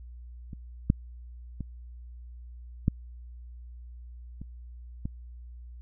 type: clicks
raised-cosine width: 5 ms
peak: -27 / -8 / -22 / -10 / -27 / -20 dBFS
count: 6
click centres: 0.532 / 0.901 / 1.607 / 2.881 / 4.416 / 5.055 s
effects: added 60 Hz sine -42 dBFS peak until 5.81 s